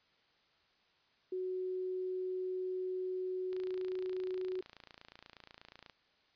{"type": "tone", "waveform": "sine", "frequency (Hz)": 370, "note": "F#4", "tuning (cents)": 0, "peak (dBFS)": -35, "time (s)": [1.32, 4.61], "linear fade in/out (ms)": 5}
{"type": "click train", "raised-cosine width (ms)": 0.2, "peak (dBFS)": -34, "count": 68, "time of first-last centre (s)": [3.53, 5.897], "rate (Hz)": 28.3}
{"effects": ["white hiss -71 dBFS RMS until 6.35 s", "resampled to 11025 Hz"]}